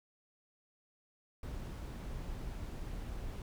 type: noise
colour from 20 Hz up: brown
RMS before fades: -42 dBFS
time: 1.43-3.42 s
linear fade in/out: 2 ms
effects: none